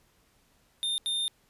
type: tone bursts at uneven times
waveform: square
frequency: 3625 Hz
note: A#7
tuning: 49 cents flat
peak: -28 dBFS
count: 2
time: 0.83-0.98 / 1.06-1.28 s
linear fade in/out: 0 ms
effects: pink hiss -66 dBFS RMS until 1.49 s + resampled to 32000 Hz